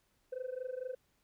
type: tone with amplitude modulation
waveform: sine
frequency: 510 Hz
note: C5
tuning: 44 cents flat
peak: -32 dBFS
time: 0.32-0.95 s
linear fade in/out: 10 ms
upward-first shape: sine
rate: 24.4 Hz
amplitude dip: 90%
effects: tanh soft clip ceiling -34 dBFS + pink hiss -75 dBFS RMS until 1.23 s